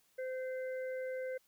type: harmonic tone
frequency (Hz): 516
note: C5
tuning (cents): -24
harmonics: 1 / 3 / 4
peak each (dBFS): -37 / -50 / -52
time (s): 0.18-1.38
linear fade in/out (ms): 10
effects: white hiss -72 dBFS RMS until 1.47 s